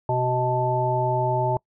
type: harmonic tone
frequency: 125.7 Hz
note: B2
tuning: 31 cents sharp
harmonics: 1 / 3 / 5 / 7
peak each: -25 / -28 / -26 / -24 dBFS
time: 0.09-1.57 s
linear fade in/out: 2 ms
effects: noise-tail reverb RT60 0.1 s tail -25 dB re dry